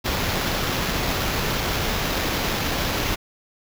pink noise with sample-and-hold, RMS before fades -24 dBFS, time 0.04-3.16 s, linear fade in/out 20 ms, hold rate 8820 Hz, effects none

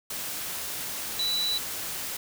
sine tone in noise, 3951 Hz, B7, in tune, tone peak -25 dBFS, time 1.19-1.58 s, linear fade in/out 5 ms, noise white, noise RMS -34 dBFS, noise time 0.1-2.17 s, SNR +6 dB, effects none

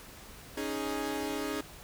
sawtooth chord, C# suspended second, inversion none, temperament equal, 277.2 / 311.1 / 415.3 Hz, C#4 / D#4 / G#4, 0 / 0 / 0 cents, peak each -33 dBFS, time 0.57-1.61 s, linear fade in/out 5 ms, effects added 50 Hz sine -56 dBFS peak until 1.83 s + pink hiss -50 dBFS RMS until 1.83 s

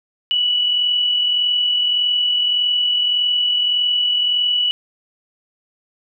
sine tone with amplitude modulation, 2949 Hz, F#7, 6 cents flat, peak -13 dBFS, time 0.31-4.71 s, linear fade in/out 0 ms, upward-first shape sine, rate 41.7 Hz, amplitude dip 35%, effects none

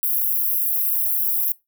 white high-pass noise, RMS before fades -21 dBFS, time 0.03-1.52 s, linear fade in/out 0 ms, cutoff 11000 Hz, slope 96 dB/octave, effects noise-tail reverb RT60 0.2 s tail -21 dB re dry

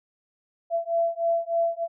sine beating tone pair, 671 / 674.3 Hz, E5 / E5, +31 / +39 cents, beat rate 3.3 Hz, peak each -25 / -25 dBFS, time 0.7-1.88 s, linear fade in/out 50 ms, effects none

